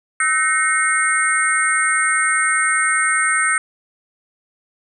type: tone cluster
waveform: sine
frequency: 1300 / 1525 / 1860 / 2155 / 8630 Hz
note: E6 / G6 / A#6 / C#7 / C#9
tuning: -24 / -48 / -4 / -49 / -47 cents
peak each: -21 dBFS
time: 0.2-3.58 s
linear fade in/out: 2 ms
effects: none